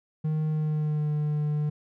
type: tone with pitch glide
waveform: triangle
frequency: 155.1 to 149.9 Hz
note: D#3 to D3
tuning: -5 to +36 cents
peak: -22 dBFS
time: 0.24-1.7 s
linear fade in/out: 10 ms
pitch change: -59 cents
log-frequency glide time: 0.48-1.11 s
effects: none